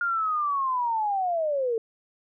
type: linear sweep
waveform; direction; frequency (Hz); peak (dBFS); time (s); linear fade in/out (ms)
sine; down; 1420 to 439.4; -23; 0.01-1.78; 2
effects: none